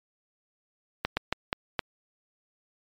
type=slowing click train; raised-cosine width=0.3 ms; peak=-9 dBFS; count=5; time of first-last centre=1.05-1.792 s; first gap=120 ms; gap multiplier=1.3; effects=MP3 96 kbps